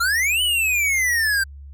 square exponential two-way sweep, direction up then down, 1339 to 3023 to 1553 Hz, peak -18 dBFS, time 0-1.44 s, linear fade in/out 10 ms, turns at 0.42 s, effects added 70 Hz sine -36 dBFS peak until 1.73 s

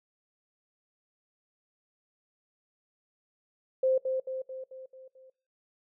sine tone with echo, 522 Hz, C5, 4 cents flat, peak -22 dBFS, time 3.83-3.98 s, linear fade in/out 5 ms, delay 220 ms, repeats 6, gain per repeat -5 dB, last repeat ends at 5.3 s, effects noise-tail reverb RT60 0.4 s tail -23 dB re dry

